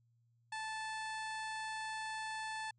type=harmonic tone; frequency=876 Hz; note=A5; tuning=8 cents flat; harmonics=1 / 2 / 3 / 4 / 5 / 6 / 7 / 8 / 9 / 10; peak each=-42 / -44 / -51 / -54 / -53 / -61 / -64 / -62 / -62 / -57 dBFS; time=0.52-2.71 s; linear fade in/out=5 ms; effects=added 117 Hz sine -70 dBFS peak until 2.78 s